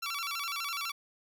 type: tone with vibrato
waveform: 15% pulse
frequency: 1244.5 Hz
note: D#6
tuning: in tune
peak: -27 dBFS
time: 0.02-0.92 s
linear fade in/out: 10 ms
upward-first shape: square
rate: 12 Hz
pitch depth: 150 cents each way
effects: none